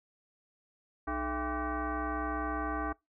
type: tone with frequency modulation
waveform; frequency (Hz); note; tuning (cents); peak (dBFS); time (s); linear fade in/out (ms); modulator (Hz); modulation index
sine; 427.9; A4; -48; -31; 1.07-2.93; 10; 366; 2.9
effects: noise-tail reverb RT60 0.2 s tail -24 dB re dry